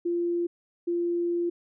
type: tone pair in turn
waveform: sine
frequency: 345.4 / 345.4 Hz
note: F4 / F4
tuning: -19 / -19 cents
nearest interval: unison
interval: 0 cents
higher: neither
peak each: -24 dBFS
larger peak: neither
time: 0.05-0.47 / 0.87-1.5 s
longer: second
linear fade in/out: 10 ms
effects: none